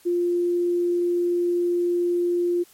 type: tone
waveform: sine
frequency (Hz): 349.8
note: F4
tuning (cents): +3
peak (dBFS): -19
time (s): 0.05-2.64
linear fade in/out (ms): 20
effects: white hiss -54 dBFS RMS until 2.73 s + MP3 64 kbps